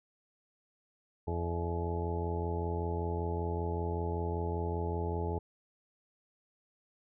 harmonic tone with a mistuned harmonic, 85.2 Hz, F2, 42 cents flat, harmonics 1 / 2 / 3 / 4 / 5 / 6 / 7 / 8 / 9 / 10, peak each -34 / -41 / -47 / -42 / -38 / -50 / -48 / -48 / -51 / -41 dBFS, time 1.27-5.39 s, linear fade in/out 10 ms, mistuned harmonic 8, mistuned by -45 cents, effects none

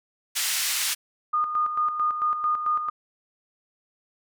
white band-pass noise, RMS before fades -26 dBFS, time 0.35-0.95 s, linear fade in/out 20 ms, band 1600 to 9700 Hz, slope 12 dB/octave
sine tone with tremolo, 1224 Hz, D#6, 29 cents flat, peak -20 dBFS, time 1.33-2.9 s, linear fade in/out 10 ms, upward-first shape square, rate 4.5 Hz, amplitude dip 55%
effects none

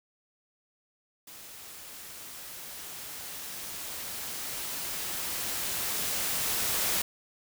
white noise with level ramp, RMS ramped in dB -47 to -28 dBFS, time 1.27-7.02 s, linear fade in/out 5 ms, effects none

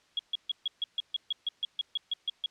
sine tone bursts, 3322 Hz, G#7, in tune, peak -26 dBFS, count 15, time 0.17-2.46 s, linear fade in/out 2 ms, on 22 ms, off 140 ms, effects white hiss -65 dBFS RMS until 2.5 s + low-pass 5000 Hz 12 dB/octave

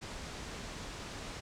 pink low-pass noise, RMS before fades -44 dBFS, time 0.01-1.41 s, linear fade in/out 20 ms, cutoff 7700 Hz, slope 24 dB/octave, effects none

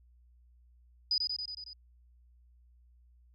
sine tone with echo, 4964 Hz, D#8, 5 cents flat, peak -26 dBFS, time 1.11-1.18 s, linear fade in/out 2 ms, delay 92 ms, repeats 6, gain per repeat -3 dB, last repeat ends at 1.732 s, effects added 60 Hz sine -59 dBFS peak until 3.34 s

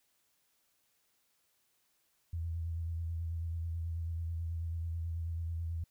sine tone with vibrato, 83.1 Hz, E2, 15 cents sharp, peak -34 dBFS, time 2.33-5.84 s, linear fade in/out 5 ms, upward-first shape sine, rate 9.2 Hz, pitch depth 33 cents each way, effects white hiss -75 dBFS RMS until 5.9 s

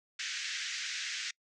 pink band-pass noise, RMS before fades -38 dBFS, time 0.19-1.31 s, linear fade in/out 5 ms, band 1600 to 6900 Hz, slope 48 dB/octave, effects noise-tail reverb RT60 0.1 s tail -26 dB re dry

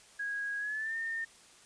sine tone with pitch glide, 1648 to 1818 Hz, G#6 to A#6, -14 to -44 cents, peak -33 dBFS, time 0.19-1.25 s, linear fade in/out 10 ms, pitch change +170 cents, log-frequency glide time 0.58-0.96 s, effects white hiss -58 dBFS RMS until 1.65 s + resampled to 22050 Hz

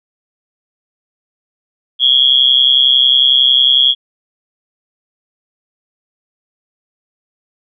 sine tone with amplitude modulation, 3300 Hz, G#7, 12 cents flat, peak -3 dBFS, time 1.99-3.95 s, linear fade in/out 50 ms, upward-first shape sine, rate 131 Hz, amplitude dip 90%, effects none

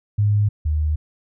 sine tone pair in turn, 103.83 / 76.41 Hz, G#2 / D#2, 0 / -31 cents, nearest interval perfect fourth, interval 531 cents, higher first, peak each -14 / -17 dBFS, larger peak first, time 0.18-0.49 / 0.65-0.96 s, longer neither, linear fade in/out 10 ms, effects none

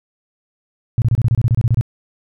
sine tone bursts, 116.54 Hz, A#2, in tune, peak -10 dBFS, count 13, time 0.98-1.811 s, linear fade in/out 0 ms, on 39 ms, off 27 ms, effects none

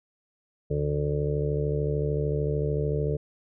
harmonic tone, 73.42 Hz, D2, in tune, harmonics 1 / 2 / 4 / 5 / 6 / 7 / 8, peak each -32 / -27 / -39 / -37 / -29 / -39 / -37 dBFS, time 0.7-3.17 s, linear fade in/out 10 ms, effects none

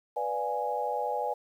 sine chord, B diminished seventh, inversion none, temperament equal, 493.9 / 587.3 / 698.5 / 830.6 Hz, B4 / D5 / F5 / Ab5, 0 / 0 / 0 / 0 cents, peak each -34 / -35 / -37 / -31 dBFS, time 0.16-1.34 s, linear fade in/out 10 ms, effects 10-bit

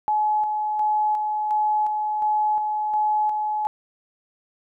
sine tone with tremolo, 850 Hz, G#5, 40 cents sharp, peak -18 dBFS, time 0.08-3.67 s, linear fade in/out 0 ms, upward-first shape square, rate 1.4 Hz, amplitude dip 35%, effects none

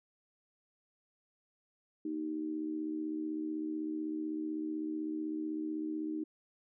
sine tone with amplitude modulation, 310 Hz, D#4, 6 cents flat, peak -31 dBFS, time 2.05-6.24 s, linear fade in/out 5 ms, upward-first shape sine, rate 75.9 Hz, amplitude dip 70%, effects none

